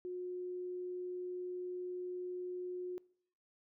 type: tone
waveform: sine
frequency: 361.2 Hz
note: F#4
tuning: 42 cents flat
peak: -39 dBFS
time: 0.05-2.98 s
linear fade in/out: 0 ms
effects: noise-tail reverb RT60 0.6 s tail -24 dB re dry